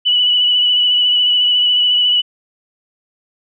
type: tone with vibrato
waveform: sine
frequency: 2958 Hz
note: F#7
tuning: 1 cent flat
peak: -10 dBFS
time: 0.05-2.22 s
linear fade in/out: 20 ms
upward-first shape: sine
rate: 14 Hz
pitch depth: 22 cents each way
effects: none